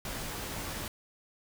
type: noise with comb filter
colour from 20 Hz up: pink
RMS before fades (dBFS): -38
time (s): 0.05-0.88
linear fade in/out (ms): 2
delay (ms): 16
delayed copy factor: -0.5
effects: none